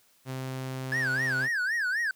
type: tone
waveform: sawtooth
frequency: 130.81 Hz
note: C3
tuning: in tune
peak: -29 dBFS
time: 0.25-1.49 s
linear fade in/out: 50 ms
type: tone with vibrato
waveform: triangle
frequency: 1661.2 Hz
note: G#6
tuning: in tune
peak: -24 dBFS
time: 0.92-2.11 s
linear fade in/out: 2 ms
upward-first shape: sine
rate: 3.9 Hz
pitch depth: 230 cents each way
effects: white hiss -64 dBFS RMS until 2.15 s